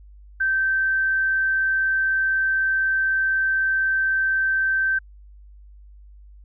sine tone, 1554 Hz, G6, 16 cents flat, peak -18 dBFS, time 0.4-4.99 s, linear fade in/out 10 ms, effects added 50 Hz sine -43 dBFS peak until 6.44 s

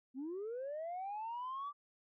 sine linear sweep, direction up, 246.9 to 1174.7 Hz, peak -38 dBFS, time 0.14-1.73 s, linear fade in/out 50 ms, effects tanh soft clip ceiling -37 dBFS

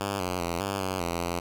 5% pulse tone with pitch steps, 99.6 / 90.5 / 85.6 / 98.7 / 94 / 85.7 / 86.6 Hz, G2 / F#2 / F2 / G2 / F#2 / F2 / F2, +28 / -38 / -34 / +12 / +28 / -32 / -14 cents, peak -17 dBFS, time 0-1.4 s, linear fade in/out 10 ms, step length 200 ms, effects none

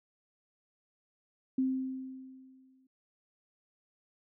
sine tone with exponential decay, 261.6 Hz, C4, in tune, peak -25 dBFS, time 1.58-2.87 s, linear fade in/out 5 ms, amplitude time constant 280 ms, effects none

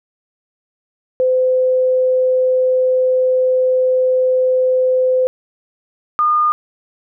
sine tone pair in turn, 512 / 1217.7 Hz, C5 / D#6, -38 / -38 cents, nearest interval octave + minor third, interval 1500 cents, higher second, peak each -11 dBFS, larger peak neither, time 1.2-5.27 / 6.19-6.52 s, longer first, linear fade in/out 0 ms, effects none

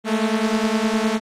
sawtooth beating tone pair, 214.7 / 224.5 Hz, A3 / A3, -42 / +35 cents, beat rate 9.8 Hz, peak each -17 dBFS, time 0.04-1.2 s, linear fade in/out 50 ms, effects low-pass 8000 Hz 12 dB/octave + Opus 24 kbps

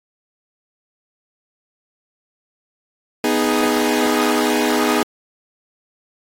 sawtooth chord, G# minor, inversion first, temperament equal, 246.9 / 311.1 / 415.3 Hz, B3 / D#4 / G#4, 0 / 0 / 0 cents, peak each -16 dBFS, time 3.24-5.03 s, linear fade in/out 2 ms, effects AAC 48 kbps

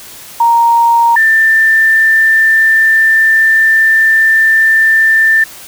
sine tone pair in turn, 932.3 / 1782.5 Hz, A#5 / A6, 0 / +22 cents, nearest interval major seventh, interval 1122 cents, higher second, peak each -5 dBFS, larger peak neither, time 0.4-1.16 / 1.16-5.44 s, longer second, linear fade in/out 5 ms, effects white hiss -32 dBFS RMS until 5.67 s

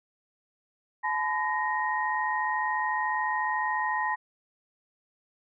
sine tone cluster, 856 / 1010 / 1867 Hz, A5 / B5 / A#6, -48 / +39 / +2 cents, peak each -30 dBFS, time 1.03-4.16 s, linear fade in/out 20 ms, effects none

